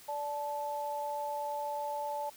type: tone pair together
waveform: sine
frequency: 583 / 872 Hz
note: D5 / A5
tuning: -13 / -16 cents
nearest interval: perfect fifth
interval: 697 cents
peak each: -38 / -35 dBFS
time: 0.08-2.3 s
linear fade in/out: 10 ms
effects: white hiss -55 dBFS RMS until 2.36 s